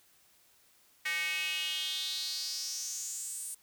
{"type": "tone with high-pass filter sweep", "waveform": "square", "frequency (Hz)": 170, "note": "F3", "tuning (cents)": -46, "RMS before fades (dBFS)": -36, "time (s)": [1.05, 3.55], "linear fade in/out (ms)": 10, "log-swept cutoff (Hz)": [2000, 9300], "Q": 4.9, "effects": ["white hiss -65 dBFS RMS until 3.62 s"]}